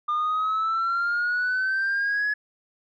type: exponential sweep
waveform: sine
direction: up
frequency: 1204 to 1700 Hz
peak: -20 dBFS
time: 0.08-2.34 s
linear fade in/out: 10 ms
effects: tanh soft clip ceiling -20 dBFS